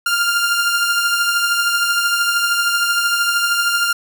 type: beating tone pair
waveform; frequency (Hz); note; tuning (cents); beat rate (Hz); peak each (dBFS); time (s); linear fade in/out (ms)
sawtooth; 1396.9 / 1409.9; F6 / F6; 0 / +16; 13; -12 / -19; 0.06-3.93; 5
effects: none